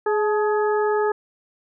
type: harmonic tone with a mistuned harmonic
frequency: 420 Hz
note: G#4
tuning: 19 cents sharp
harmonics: 1 / 2 / 3 / 4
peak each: -19 / -25 / -29 / -31 dBFS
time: 0.06-1.12 s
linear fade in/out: 5 ms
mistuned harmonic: 2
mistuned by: +46 cents
effects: none